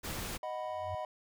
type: noise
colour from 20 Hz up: pink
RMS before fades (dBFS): -39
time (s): 0.03-0.38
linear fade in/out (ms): 20
type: chord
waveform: triangle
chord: B major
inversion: first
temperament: equal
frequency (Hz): 622.3 / 740 / 987.8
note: D#5 / F#5 / B5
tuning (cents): 0 / 0 / 0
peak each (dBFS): -37 / -39 / -40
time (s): 0.43-1.05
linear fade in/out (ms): 2
type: tone with exponential growth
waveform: sine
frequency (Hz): 92.1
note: F#2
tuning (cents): -7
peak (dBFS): -37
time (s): 0.62-0.95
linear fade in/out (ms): 5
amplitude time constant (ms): 71
effects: none